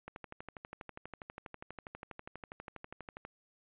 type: click train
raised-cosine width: 0.5 ms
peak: -29 dBFS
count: 40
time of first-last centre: 0.08-3.251 s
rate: 12.3 Hz
effects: resampled to 8000 Hz